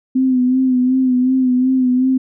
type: tone with vibrato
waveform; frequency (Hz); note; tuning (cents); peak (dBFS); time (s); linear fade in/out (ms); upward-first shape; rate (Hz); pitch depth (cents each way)
sine; 255.9; C4; -38; -11; 0.15-2.18; 10; sine; 2.7; 43
effects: none